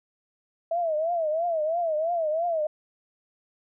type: tone with vibrato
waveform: sine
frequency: 652 Hz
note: E5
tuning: 19 cents flat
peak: -23 dBFS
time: 0.71-2.67 s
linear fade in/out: 5 ms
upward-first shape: triangle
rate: 3 Hz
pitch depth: 150 cents each way
effects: none